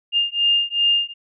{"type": "beating tone pair", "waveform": "sine", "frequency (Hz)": [2813, 2815.6], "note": ["F7", "F7"], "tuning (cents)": [12, 13], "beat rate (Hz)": 2.6, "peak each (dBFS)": -19, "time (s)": [0.12, 1.14], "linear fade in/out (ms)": 50, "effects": []}